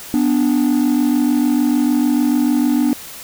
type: tone pair together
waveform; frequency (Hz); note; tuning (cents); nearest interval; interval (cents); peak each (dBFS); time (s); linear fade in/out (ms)
triangle; 247 / 293.7; B3 / D4; 0 / 0; minor third; 300; -12; 0.14-2.93; 0
effects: tanh soft clip ceiling -8 dBFS + white hiss -34 dBFS RMS until 3.23 s